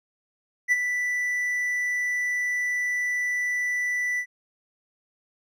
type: tone with ADSR envelope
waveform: triangle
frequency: 1975.5 Hz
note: B6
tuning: in tune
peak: -14 dBFS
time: 0.68-4.26 s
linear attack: 39 ms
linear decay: 31 ms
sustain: -8 dB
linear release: 72 ms
effects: none